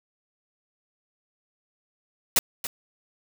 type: noise with echo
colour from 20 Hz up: white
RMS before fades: -19 dBFS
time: 2.36-2.39 s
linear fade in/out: 2 ms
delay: 280 ms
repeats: 1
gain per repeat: -12 dB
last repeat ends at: 2.67 s
effects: none